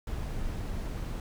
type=noise; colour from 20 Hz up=brown; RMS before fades=-34 dBFS; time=0.07-1.2 s; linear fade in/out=2 ms; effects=none